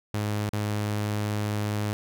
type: tone with dropouts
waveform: sawtooth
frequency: 104.8 Hz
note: G#2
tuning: 16 cents sharp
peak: -22 dBFS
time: 0.14-1.93 s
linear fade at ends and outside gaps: 0 ms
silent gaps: 0.492-0.533 s
effects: none